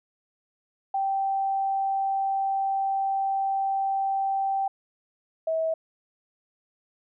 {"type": "tone pair in turn", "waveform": "sine", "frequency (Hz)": [780, 645.4], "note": ["G5", "E5"], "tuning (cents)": [-9, -37], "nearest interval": "minor third", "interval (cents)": 328, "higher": "first", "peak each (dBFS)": -23, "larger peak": "neither", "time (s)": [[0.94, 4.68], [5.47, 5.74]], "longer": "first", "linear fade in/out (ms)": 5, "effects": []}